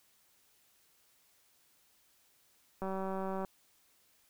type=click train; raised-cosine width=1 ms; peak=-25 dBFS; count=121; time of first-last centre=2.82-3.448 s; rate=191 Hz; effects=white hiss -69 dBFS RMS until 4.29 s